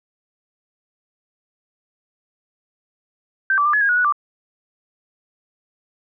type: tone with pitch steps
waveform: sine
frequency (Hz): 1560 / 1161 / 1193 / 1700 / 1630 / 1457 / 1471 / 1175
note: G6 / D6 / D6 / G#6 / G#6 / F#6 / F#6 / D6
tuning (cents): -9 / -20 / +27 / +40 / -33 / -27 / -11 / +1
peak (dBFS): -14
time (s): 3.5-4.124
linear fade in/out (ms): 2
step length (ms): 78
effects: none